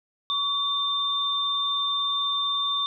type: tone pair together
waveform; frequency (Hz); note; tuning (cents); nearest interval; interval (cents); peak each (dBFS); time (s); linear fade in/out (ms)
sine; 1131 / 3591; C#6 / A7; +34 / +35; octave + minor sixth; 2001; -29 / -24; 0.3-2.86; 0
effects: none